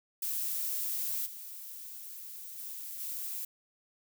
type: noise with level steps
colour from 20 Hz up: violet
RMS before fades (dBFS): -34 / -45 / -42 / -38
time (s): 0.22-3.45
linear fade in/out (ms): 5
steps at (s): 1.25 / 2.57 / 2.99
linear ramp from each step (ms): 20
effects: none